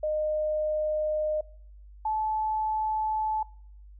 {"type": "tone pair in turn", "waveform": "sine", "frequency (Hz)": [613, 866.9], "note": ["D#5", "A5"], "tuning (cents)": [-26, -26], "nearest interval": "tritone", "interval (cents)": 600, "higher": "second", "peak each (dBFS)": -25, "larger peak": "neither", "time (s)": [[0.03, 1.41], [2.05, 3.43]], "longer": "neither", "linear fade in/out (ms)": 5, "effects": ["noise-tail reverb RT60 0.6 s tail -22 dB re dry", "added 50 Hz sine -46 dBFS peak until 3.99 s"]}